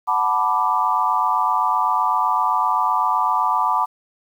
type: chord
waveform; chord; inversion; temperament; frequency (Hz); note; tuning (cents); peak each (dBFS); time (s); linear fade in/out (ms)
sine; B minor seventh; second; equal; 740 / 880 / 987.8 / 1174.7; F#5 / A5 / B5 / D6; 0 / 0 / 0 / 0; -25 / -22 / -20 / -21; 0.07-3.86; 20
effects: 8-bit